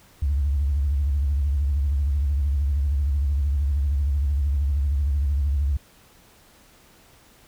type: tone with vibrato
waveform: sine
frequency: 70.7 Hz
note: C#2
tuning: 35 cents sharp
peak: -18 dBFS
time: 0.22-5.77 s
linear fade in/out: 5 ms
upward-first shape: sine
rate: 13 Hz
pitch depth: 120 cents each way
effects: tanh soft clip ceiling -15 dBFS + pink hiss -54 dBFS RMS until 7.47 s